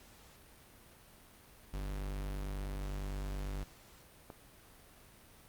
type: tone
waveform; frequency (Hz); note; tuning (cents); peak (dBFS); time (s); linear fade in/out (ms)
45% pulse; 49; G1; 0; -37; 1.73-3.64; 10
type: click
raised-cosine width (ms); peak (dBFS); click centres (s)
1; -32; 4.302
effects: pink hiss -59 dBFS RMS until 5.48 s + Opus 48 kbps